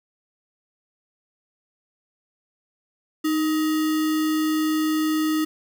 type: tone with sample-and-hold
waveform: sine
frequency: 311.1 Hz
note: D#4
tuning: in tune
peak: -19 dBFS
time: 3.24-5.45 s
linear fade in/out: 10 ms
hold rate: 1575 Hz
effects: none